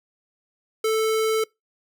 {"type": "tone", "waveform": "square", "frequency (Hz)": 440, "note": "A4", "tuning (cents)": 0, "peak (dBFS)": -20, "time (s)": [0.84, 1.44], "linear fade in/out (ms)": 5, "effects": ["noise-tail reverb RT60 0.2 s tail -25 dB re dry"]}